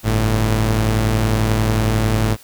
sawtooth tone pair together, 49.45 / 110 Hz, G1 / A2, +16 / 0 cents, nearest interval octave + major second, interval 1384 cents, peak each -16 / -12 dBFS, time 0.03-2.37 s, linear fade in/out 50 ms, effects white hiss -45 dBFS RMS until 2.43 s

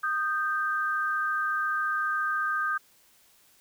sine tone pair together, 1233.7 / 1568 Hz, D#6 / G6, -15 / 0 cents, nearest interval major third, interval 415 cents, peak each -28 dBFS, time 0.03-2.78 s, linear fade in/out 10 ms, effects white hiss -61 dBFS RMS until 3.6 s

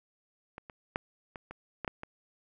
clicks, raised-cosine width 0.5 ms, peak -27 / -30 / -15 / -26 / -28 / -20 / -17 / -25 dBFS, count 8, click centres 0.581 / 0.698 / 0.959 / 1.358 / 1.51 / 1.847 / 1.878 / 2.034 s, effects none

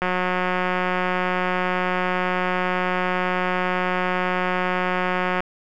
click train, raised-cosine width 0.5 ms, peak -8 dBFS, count 981, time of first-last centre 0.02-5.405 s, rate 182 Hz, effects none

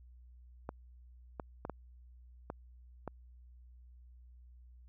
clicks, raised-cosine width 1 ms, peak -25 dBFS, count 6, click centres 0.691 / 1.398 / 1.651 / 1.697 / 2.501 / 3.077 s, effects added 61 Hz sine -54 dBFS peak until 4.88 s

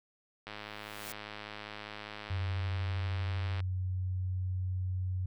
click train, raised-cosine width 0.3 ms, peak -26 dBFS, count 330, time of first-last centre 0.47-3.603 s, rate 105 Hz
white noise with exponential growth, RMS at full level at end -42 dBFS, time 0.56-1.12 s, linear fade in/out 0 ms, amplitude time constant 120 ms
sine tone, 92.3 Hz, F#2, 4 cents flat, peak -31 dBFS, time 2.3-5.26 s, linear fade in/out 5 ms
effects none

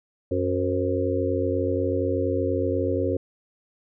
harmonic tone with a mistuned harmonic, 92.5 Hz, F#2, in tune, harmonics 1 / 3 / 4 / 5 / 6, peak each -28 / -28 / -28 / -28 / -28 dBFS, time 0.31-3.17 s, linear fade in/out 5 ms, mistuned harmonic 6, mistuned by -77 cents, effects none

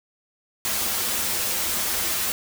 white noise with comb filter, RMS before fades -25 dBFS, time 0.65-2.32 s, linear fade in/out 0 ms, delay 7 ms, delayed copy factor -0.6, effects none

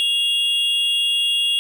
triangle tone pair together, 2805 / 3336 Hz, F7 / G#7, +7 / +7 cents, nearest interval minor third, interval 300 cents, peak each -18 dBFS, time 0-1.59 s, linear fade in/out 0 ms, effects none

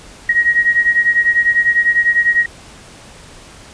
sine beating tone pair, 1890 / 1900 Hz, A#6 / A#6, +23 / +33 cents, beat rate 10 Hz, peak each -12 / -15 dBFS, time 0.29-2.46 s, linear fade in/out 5 ms, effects pink hiss -39 dBFS RMS until 3.73 s + resampled to 22050 Hz

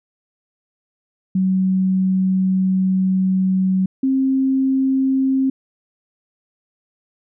sine tone pair in turn, 188.1 / 266 Hz, F#3 / C4, +29 / +29 cents, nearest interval tritone, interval 600 cents, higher second, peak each -14 dBFS, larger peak neither, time 1.35-3.86 / 4.03-5.5 s, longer first, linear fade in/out 5 ms, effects none

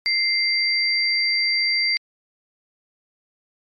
sine tone pair together, 2093 / 4699 Hz, C7 / D8, 0 / 0 cents, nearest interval octave + major second, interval 1400 cents, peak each -21 / -20 dBFS, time 0.06-1.97 s, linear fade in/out 0 ms, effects MP3 64 kbps

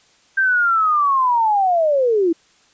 sine linear sweep, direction down, 1584 to 317.9 Hz, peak -13 dBFS, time 0.37-2.33 s, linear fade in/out 10 ms, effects white hiss -55 dBFS RMS until 2.73 s + resampled to 16000 Hz

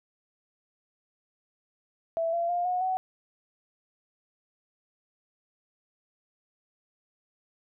sine tone with pitch steps, 661 / 681.9 / 703.5 / 725.8 / 748.8 Hz, E5 / F5 / F5 / F#5 / F#5, +5 / -42 / +12 / -34 / +20 cents, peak -25 dBFS, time 2.17-2.97 s, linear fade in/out 0 ms, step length 160 ms, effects none

